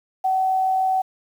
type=tone with amplitude modulation; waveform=sine; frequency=757 Hz; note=F#5; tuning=39 cents sharp; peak=-16 dBFS; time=0.24-1.02 s; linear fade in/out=10 ms; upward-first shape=sine; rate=87 Hz; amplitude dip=25%; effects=8-bit